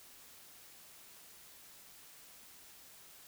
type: silence
effects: white hiss -57 dBFS RMS until 3.27 s